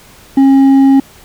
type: tone with hard clipping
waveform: sine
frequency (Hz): 271.3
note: C#4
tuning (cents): -37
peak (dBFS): -5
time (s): 0.37-1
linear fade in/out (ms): 5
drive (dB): 4
effects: pink hiss -40 dBFS RMS until 1.24 s